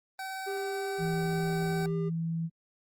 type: tone with vibrato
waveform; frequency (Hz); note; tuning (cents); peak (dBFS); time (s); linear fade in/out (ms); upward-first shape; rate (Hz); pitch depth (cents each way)
25% pulse; 765; G5; -42; -32; 0.19-1.86; 2; triangle; 18; 8
type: tone with pitch glide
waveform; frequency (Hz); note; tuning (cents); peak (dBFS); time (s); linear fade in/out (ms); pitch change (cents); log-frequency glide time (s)
triangle; 396.3 to 400; G4 to G4; +19 to +35; -31; 0.46-2.1; 20; +16; 1.89-1.95
type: tone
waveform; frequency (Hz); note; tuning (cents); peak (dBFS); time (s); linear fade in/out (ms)
sine; 164.81; E3; 0; -29; 0.98-2.5; 50
effects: Opus 32 kbps